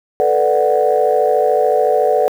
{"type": "chord", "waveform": "sine", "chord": "B minor seventh", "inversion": "third", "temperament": "equal", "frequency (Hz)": [440, 493.9, 587.3, 740], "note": ["A4", "B4", "D5", "F#5"], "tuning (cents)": [0, 0, 0, 0], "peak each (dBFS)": -16, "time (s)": [0.2, 2.28], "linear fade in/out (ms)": 0, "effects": ["tanh soft clip ceiling -2 dBFS", "7-bit"]}